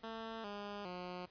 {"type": "tone with pitch steps", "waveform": "10% pulse", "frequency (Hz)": [224.7, 204.2, 179.8], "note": ["A3", "G#3", "F#3"], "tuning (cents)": [37, -29, -49], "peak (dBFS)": -35, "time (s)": [0.03, 1.26], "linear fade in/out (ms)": 10, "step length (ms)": 410, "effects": ["pink hiss -66 dBFS RMS until 1.3 s", "resampled to 11025 Hz"]}